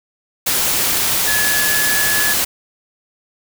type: tone in noise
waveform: sine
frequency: 1704 Hz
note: G#6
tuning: 44 cents sharp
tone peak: -18 dBFS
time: 1.27-2.34 s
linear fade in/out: 10 ms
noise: white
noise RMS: -17 dBFS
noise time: 0.46-2.45 s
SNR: -4 dB
effects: none